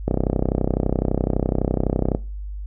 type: click train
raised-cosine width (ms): 2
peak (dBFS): -6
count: 67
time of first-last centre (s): 0.08-2.149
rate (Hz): 31.9
effects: noise-tail reverb RT60 0.3 s tail -19 dB re dry + added 50 Hz sine -28 dBFS peak until 2.66 s